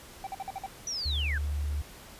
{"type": "tone bursts", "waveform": "triangle", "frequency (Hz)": 776, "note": "G5", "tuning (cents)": -18, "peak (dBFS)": -31, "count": 6, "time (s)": [0.24, 0.663], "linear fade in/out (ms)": 2, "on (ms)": 28, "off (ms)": 51}
{"type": "linear sweep", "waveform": "sine", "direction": "down", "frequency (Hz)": [5980, 1492], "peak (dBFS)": -31, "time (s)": [0.87, 1.38], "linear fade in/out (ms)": 2}
{"type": "tone", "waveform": "sine", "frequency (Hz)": 73, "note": "D2", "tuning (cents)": -10, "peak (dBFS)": -28, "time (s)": [1.05, 1.82], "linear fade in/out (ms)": 10}
{"effects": ["pink hiss -49 dBFS RMS until 2.19 s", "resampled to 32000 Hz"]}